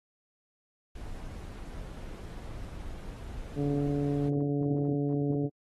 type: noise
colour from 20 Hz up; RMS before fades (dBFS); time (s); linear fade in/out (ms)
brown; -41; 0.95-4.29; 5
type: harmonic tone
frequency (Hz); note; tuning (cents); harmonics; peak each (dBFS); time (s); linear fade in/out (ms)
143.1; D3; -45; 1 / 2 / 3 / 4 / 5; -30 / -30 / -34 / -43 / -46; 3.55-5.5; 50
effects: AAC 32 kbps